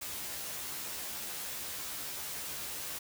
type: noise with comb filter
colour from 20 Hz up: white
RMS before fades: -40 dBFS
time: 0.01-2.99 s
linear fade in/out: 10 ms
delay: 14 ms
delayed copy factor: +1
effects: none